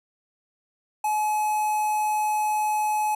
square tone with notch filter, 851 Hz, G#5, 42 cents sharp, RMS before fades -24 dBFS, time 1.04-3.15 s, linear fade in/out 5 ms, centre 3900 Hz, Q 0.66, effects resampled to 32000 Hz

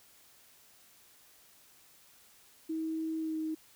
sine tone with pitch glide, 320 to 315.2 Hz, D#4 to D#4, +49 to +23 cents, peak -32 dBFS, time 2.69-3.55 s, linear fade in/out 10 ms, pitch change -26 cents, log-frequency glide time 3.18-3.36 s, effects white hiss -61 dBFS RMS until 3.75 s

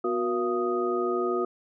sine tone cluster, 246.3 / 365.1 / 477.6 / 684 / 1245 Hz, B3 / F#4 / A#4 / F5 / D#6, -5 / -23 / +42 / -36 / +1 cents, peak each -35 / -26 / -33 / -35 / -31 dBFS, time 0.04-1.45 s, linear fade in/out 5 ms, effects none

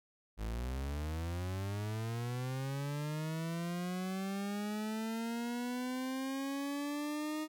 40% pulse linear sweep, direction up, 51.6 to 311.1 Hz, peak -35 dBFS, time 0.37-7.48 s, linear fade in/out 50 ms, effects none

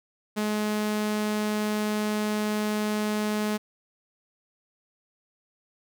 sawtooth tone, 211.7 Hz, G#3, 33 cents sharp, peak -21 dBFS, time 0.36-3.58 s, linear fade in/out 20 ms, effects none

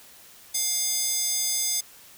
square tone with high-pass filter, 707 Hz, F5, 21 cents sharp, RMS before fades -26 dBFS, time 0.54-1.81 s, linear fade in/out 10 ms, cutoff 6200 Hz, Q 1.7, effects white hiss -50 dBFS RMS until 2.17 s

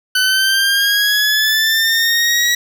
20% pulse linear sweep, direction up, 1500 to 1926 Hz, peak -7 dBFS, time 0.15-2.55 s, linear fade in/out 5 ms, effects none

